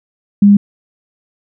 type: tone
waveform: sine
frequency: 202.6 Hz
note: G#3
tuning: 43 cents flat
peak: -3 dBFS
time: 0.42-0.57 s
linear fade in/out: 5 ms
effects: none